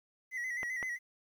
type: tone with vibrato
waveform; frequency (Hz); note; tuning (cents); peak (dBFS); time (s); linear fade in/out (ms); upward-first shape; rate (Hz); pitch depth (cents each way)
triangle; 1975.5; B6; 0; -33; 0.31-0.99; 50; square; 7.7; 51
type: clicks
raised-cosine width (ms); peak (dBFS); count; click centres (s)
0.5; -25; 2; 0.631 / 0.828
effects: 11-bit